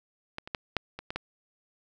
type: clicks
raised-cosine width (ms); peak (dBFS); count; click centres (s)
0.3; -19 / -25 / -14 / -10 / -22 / -19 / -16; 7; 0.384 / 0.475 / 0.548 / 0.767 / 0.99 / 1.105 / 1.16
effects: none